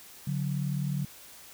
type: tone pair together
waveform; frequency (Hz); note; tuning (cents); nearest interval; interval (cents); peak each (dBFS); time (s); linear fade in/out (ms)
sine; 143.54 / 183.3; D3 / F#3; -39 / -16; major third; 423; -29 / -33; 0.27-1.05; 5
effects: white hiss -50 dBFS RMS until 1.53 s